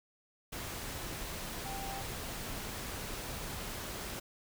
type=tone in noise; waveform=sine; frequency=784 Hz; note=G5; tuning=in tune; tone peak=-42 dBFS; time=1.65-2.02 s; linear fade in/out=10 ms; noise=pink; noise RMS=-41 dBFS; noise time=0.52-4.2 s; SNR=-4 dB; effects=none